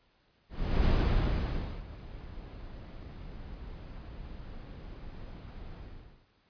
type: noise with ADSR envelope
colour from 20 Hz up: brown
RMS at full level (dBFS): -24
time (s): 0.49-6.27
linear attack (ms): 400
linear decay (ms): 940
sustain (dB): -20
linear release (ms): 490
effects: pink hiss -69 dBFS RMS until 6.49 s + resampled to 11025 Hz